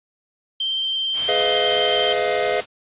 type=tone with vibrato; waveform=sine; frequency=3136 Hz; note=G7; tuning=in tune; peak=-20 dBFS; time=0.6-2.13 s; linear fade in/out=5 ms; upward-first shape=square; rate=18 Hz; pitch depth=11 cents each way
type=noise; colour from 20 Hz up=white; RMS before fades=-29 dBFS; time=1.13-2.66 s; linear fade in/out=50 ms
type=chord; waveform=square; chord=F half-diminished seventh; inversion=first; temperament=just; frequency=419.1 / 502.9 / 628.6 / 698.5 Hz; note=Ab4 / Cb5 / Eb5 / F5; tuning=+16 / +31 / +18 / 0 cents; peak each=-25 dBFS; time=1.28-2.61 s; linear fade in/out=10 ms
effects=resampled to 8000 Hz